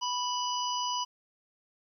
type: harmonic tone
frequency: 987 Hz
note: B5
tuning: 1 cent flat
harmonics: 1 / 3 / 5 / 6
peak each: -31 / -36 / -38 / -39 dBFS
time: 0.01-1.05 s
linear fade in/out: 20 ms
effects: 11-bit

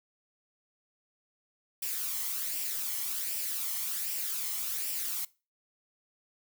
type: noise with flanger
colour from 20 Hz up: blue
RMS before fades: -34 dBFS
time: 1.82-5.25 s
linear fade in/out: 5 ms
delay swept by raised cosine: 0.38 to 0.97 ms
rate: 1.3 Hz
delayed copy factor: +0.5
effects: noise-tail reverb RT60 0.3 s tail -21 dB re dry

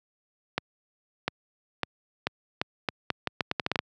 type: accelerating click train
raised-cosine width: 0.3 ms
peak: -9 dBFS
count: 15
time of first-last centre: 0.58-3.79 s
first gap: 700 ms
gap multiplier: 0.79
effects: high-pass 100 Hz 12 dB/octave

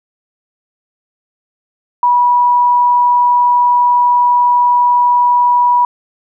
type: tone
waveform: sine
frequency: 974 Hz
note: B5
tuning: 24 cents flat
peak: -7 dBFS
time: 2.03-5.85 s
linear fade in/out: 2 ms
effects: none

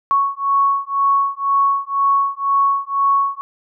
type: beating tone pair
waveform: sine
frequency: 1108 / 1110 Hz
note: C#6 / C#6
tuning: -1 / +2 cents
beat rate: 2 Hz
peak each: -17 dBFS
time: 0.11-3.41 s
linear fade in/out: 0 ms
effects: none

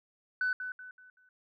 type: tone with echo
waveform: sine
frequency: 1500 Hz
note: F#6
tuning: 23 cents sharp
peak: -26 dBFS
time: 0.41-0.53 s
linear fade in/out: 2 ms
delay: 190 ms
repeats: 4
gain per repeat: -9 dB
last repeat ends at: 1.29 s
effects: tanh soft clip ceiling -24 dBFS

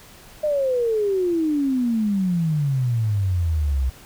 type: exponential sweep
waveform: sine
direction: down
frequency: 616 to 62.7 Hz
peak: -18 dBFS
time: 0.43-3.9 s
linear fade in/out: 10 ms
effects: pink hiss -46 dBFS RMS until 4.05 s

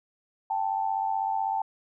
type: tone pair together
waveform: sine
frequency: 784 / 880 Hz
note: G5 / A5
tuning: 0 / 0 cents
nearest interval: major second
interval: 200 cents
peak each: -28 dBFS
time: 0.5-1.62 s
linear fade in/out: 5 ms
effects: none

